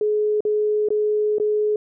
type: tone with dropouts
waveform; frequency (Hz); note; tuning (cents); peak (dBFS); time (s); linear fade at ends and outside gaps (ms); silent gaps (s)
sine; 422.9; G#4; +31; -17; 0.01-1.76; 2; 0.406-0.451 / 0.887-0.904 / 1.384-1.399
effects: none